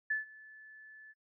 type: tone with ADSR envelope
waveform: sine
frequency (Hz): 1738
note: A6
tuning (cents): -22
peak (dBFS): -28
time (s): 0.1-1.14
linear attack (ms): 8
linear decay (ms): 140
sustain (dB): -23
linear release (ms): 33
effects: noise-tail reverb RT60 0.1 s tail -26 dB re dry